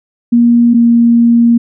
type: tone pair in turn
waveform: sine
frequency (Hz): 236.9 / 234.6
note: A#3 / A#3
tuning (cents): +28 / +11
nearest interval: unison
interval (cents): 17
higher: first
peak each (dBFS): -4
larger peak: neither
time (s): 0.32-0.74 / 0.74-1.58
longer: second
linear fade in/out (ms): 10
effects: none